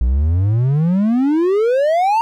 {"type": "exponential sweep", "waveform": "triangle", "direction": "up", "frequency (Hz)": [57, 932.3], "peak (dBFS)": -10, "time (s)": [0.01, 2.21], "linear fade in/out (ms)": 0, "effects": []}